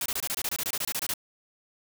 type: noise bursts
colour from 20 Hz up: white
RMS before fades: -30 dBFS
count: 16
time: 0.01-1.138 s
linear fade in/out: 2 ms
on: 48 ms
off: 24 ms
effects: none